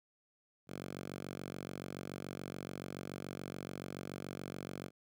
5% pulse tone with high-pass filter, 47 Hz, F#1, 28 cents sharp, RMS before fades -45 dBFS, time 0.67-4.91 s, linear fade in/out 50 ms, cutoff 140 Hz, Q 1.3, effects none

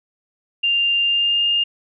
sine tone with pitch glide, 2794 to 2820 Hz, F7 to F7, 0 to +16 cents, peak -15 dBFS, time 0.63-1.64 s, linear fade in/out 10 ms, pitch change +16 cents, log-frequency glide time 1.02-1.45 s, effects none

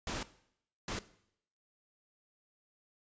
pink noise bursts at uneven times, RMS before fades -38 dBFS, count 2, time 0.07-0.23 / 0.88-0.99 s, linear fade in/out 2 ms, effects noise-tail reverb RT60 0.7 s tail -17 dB re dry + resampled to 16000 Hz

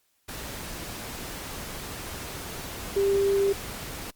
sine tone in noise, 395.8 Hz, G4, 17 cents sharp, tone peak -20 dBFS, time 2.96-3.53 s, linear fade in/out 10 ms, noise pink, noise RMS -37 dBFS, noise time 0.28-4.11 s, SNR +14 dB, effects white hiss -70 dBFS RMS until 4.15 s + Opus 48 kbps

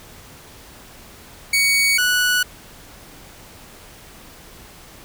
sawtooth tone pair in turn, 2240 / 1474.7 Hz, C#7 / F#6, +18 / -6 cents, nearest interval perfect fifth, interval 724 cents, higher first, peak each -11 / -12 dBFS, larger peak first, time 1.53-1.98 / 1.98-2.43 s, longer neither, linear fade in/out 5 ms, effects pink hiss -43 dBFS RMS until 5.04 s

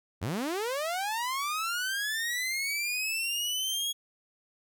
sawtooth linear sweep, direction up, 73.42 to 3331 Hz, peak -26 dBFS, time 0.21-3.93 s, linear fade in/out 20 ms, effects none

